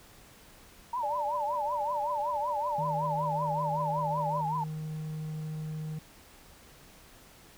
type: tone with vibrato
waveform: sine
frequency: 913 Hz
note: A#5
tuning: 36 cents flat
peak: -29 dBFS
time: 0.93-4.64 s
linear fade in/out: 5 ms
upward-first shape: triangle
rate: 5.3 Hz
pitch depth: 210 cents each way
type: tone with tremolo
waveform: sine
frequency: 587.3 Hz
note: D5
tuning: in tune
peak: -33 dBFS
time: 1.03-4.41 s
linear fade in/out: 5 ms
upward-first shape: sine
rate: 13 Hz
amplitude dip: 40%
type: tone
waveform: triangle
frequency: 155.56 Hz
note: D#3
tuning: in tune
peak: -32 dBFS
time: 2.78-5.99 s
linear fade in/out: 5 ms
effects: pink hiss -55 dBFS RMS until 7.57 s